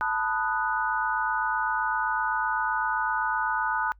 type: chord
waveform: sine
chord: B dominant seventh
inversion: third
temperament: equal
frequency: 880 / 987.8 / 1244.5 / 1480 Hz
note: A5 / B5 / D#6 / F#6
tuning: 0 / 0 / 0 / 0 cents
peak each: -29 / -32 / -31 / -28 dBFS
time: 0.01-3.92 s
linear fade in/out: 0 ms
effects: noise-tail reverb RT60 0.1 s tail -25 dB re dry + added 50 Hz sine -52 dBFS peak until 3.99 s